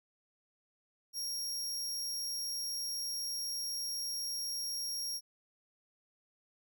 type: tone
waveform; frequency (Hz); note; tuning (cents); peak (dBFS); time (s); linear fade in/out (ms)
sawtooth; 5588; F8; 0; -33; 1.13-5.21; 50
effects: none